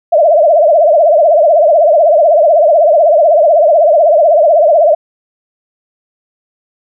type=tone with vibrato; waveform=sine; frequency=633 Hz; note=D#5; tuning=30 cents sharp; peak=-4 dBFS; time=0.12-4.95 s; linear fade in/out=10 ms; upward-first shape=triangle; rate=16 Hz; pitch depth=190 cents each way; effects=none